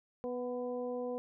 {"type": "harmonic tone with a mistuned harmonic", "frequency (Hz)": 246.9, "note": "B3", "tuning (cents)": 0, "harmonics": [1, 2, 3, 4], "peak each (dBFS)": [-41, -36, -47, -51], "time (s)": [0.24, 1.18], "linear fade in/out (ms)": 0, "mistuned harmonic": 4, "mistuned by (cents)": 26, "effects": []}